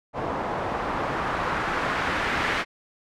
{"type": "noise with low-pass filter sweep", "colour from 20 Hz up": "white", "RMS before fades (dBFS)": -27, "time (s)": [0.13, 2.65], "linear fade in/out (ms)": 50, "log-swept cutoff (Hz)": [810, 2000], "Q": 1.3, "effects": []}